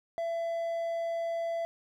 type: tone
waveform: triangle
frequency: 670 Hz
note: E5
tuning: 28 cents sharp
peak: -28 dBFS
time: 0.18-1.65 s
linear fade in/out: 0 ms
effects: none